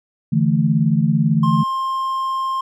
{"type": "chord", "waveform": "sine", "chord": "D suspended second", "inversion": "none", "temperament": "equal", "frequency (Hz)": [146.83, 164.81, 220], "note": ["D3", "E3", "A3"], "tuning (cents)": [0, 0, 0], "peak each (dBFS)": [-18, -17, -18], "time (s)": [0.32, 1.64], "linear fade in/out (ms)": 10}
{"type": "tone", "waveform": "triangle", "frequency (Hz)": 1059, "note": "C6", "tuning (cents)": 21, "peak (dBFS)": -17, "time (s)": [1.43, 2.61], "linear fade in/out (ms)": 5}
{"effects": []}